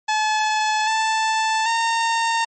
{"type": "tone with pitch steps", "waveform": "sawtooth", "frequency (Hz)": [860, 881, 916], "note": ["A5", "A5", "A#5"], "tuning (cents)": [-40, 2, -31], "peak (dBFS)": -14, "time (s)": [0.08, 2.45], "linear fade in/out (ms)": 10, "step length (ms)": 790, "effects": ["MP3 32 kbps"]}